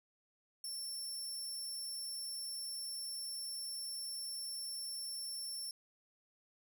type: tone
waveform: 25% pulse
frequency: 5410 Hz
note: E8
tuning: 44 cents sharp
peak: -36 dBFS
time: 0.64-5.71 s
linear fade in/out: 2 ms
effects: none